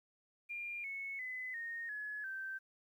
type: tone with pitch steps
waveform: sine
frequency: 2400 / 2201 / 2018 / 1850.7 / 1697.1 / 1556.2 Hz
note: D7 / C#7 / B6 / A#6 / G#6 / G6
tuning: +37 / -13 / +37 / -13 / +37 / -13 cents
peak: -40 dBFS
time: 0.49-2.59 s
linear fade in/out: 20 ms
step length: 350 ms
effects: 12-bit